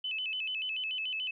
sine tone with vibrato, 2805 Hz, F7, 7 cents sharp, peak -32 dBFS, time 0.04-1.31 s, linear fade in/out 5 ms, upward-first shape square, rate 6.9 Hz, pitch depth 130 cents each way, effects none

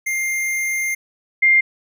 square / sine tone pair in turn, 2108 / 2108 Hz, C7 / C7, +12 / +12 cents, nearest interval unison, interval 0 cents, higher neither, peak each -20 / -10 dBFS, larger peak second, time 0.06-0.95 / 1.42-1.61 s, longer first, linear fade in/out 10 ms, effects none

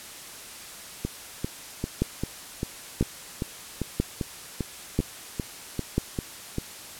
two click trains, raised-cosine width 3 ms, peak -9 / -14 dBFS, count 5 / 15, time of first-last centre 2.02-5.98 / 1.05-6.584 s, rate 1.01 / 2.53 Hz, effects white hiss -42 dBFS RMS until 6.99 s + low-pass 12000 Hz 12 dB/octave

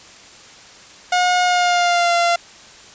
sawtooth tone with pitch glide, 721 to 689.2 Hz, F#5 to F5, -45 to -23 cents, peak -10 dBFS, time 1.12-2.36 s, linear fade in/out 5 ms, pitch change -78 cents, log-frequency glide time 1.43-2.14 s, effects white hiss -42 dBFS RMS until 2.94 s + resampled to 16000 Hz

